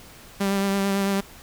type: tone with vibrato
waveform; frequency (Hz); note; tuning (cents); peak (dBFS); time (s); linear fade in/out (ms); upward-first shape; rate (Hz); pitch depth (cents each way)
sawtooth; 197.1; G3; +10; -17; 0.4-1.21; 10; sine; 9; 19
effects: pink hiss -46 dBFS RMS until 1.42 s